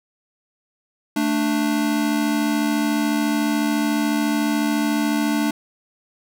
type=tone pair together; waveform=square; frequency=221 / 295 Hz; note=A3 / D4; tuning=+8 / +8 cents; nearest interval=perfect fourth; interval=500 cents; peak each=-23 / -21 dBFS; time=1.16-5.51 s; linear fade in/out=5 ms; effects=none